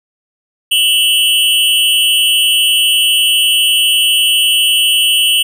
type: tone with amplitude modulation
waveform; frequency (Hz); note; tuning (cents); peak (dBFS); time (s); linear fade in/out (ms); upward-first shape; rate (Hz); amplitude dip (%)
square; 2960; F#7; 0; -5; 0.71-5.43; 10; sine; 248; 95
effects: none